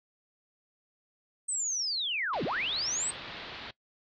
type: linear two-way sweep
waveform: sine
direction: down then up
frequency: 8372 to 119 to 8372 Hz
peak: -29 dBFS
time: 1.48-3.11 s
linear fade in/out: 10 ms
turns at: 2.44 s
type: low-pass noise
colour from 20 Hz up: white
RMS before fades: -43 dBFS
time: 2.33-3.71 s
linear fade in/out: 5 ms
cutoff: 4200 Hz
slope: 48 dB/octave
effects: noise-tail reverb RT60 0.1 s tail -20 dB re dry